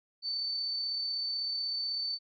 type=tone with amplitude modulation; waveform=sine; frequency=4531 Hz; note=C#8; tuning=37 cents sharp; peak=-30 dBFS; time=0.22-2.19 s; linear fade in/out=50 ms; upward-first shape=sine; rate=36.1 Hz; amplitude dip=25%; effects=none